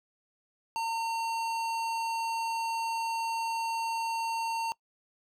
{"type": "tone with hard clipping", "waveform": "sine", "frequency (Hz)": 911, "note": "A#5", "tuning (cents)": -40, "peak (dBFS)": -31, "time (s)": [0.76, 4.72], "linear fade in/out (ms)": 0, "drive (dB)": 16, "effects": ["noise-tail reverb RT60 0.1 s tail -22 dB re dry"]}